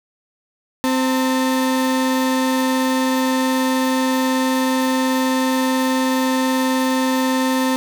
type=tone pair together; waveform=35% pulse; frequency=260.1 / 901 Hz; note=C4 / A5; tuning=-10 / +41 cents; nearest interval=octave + minor seventh; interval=2151 cents; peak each=-15 / -22 dBFS; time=0.84-7.76 s; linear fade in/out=0 ms; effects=none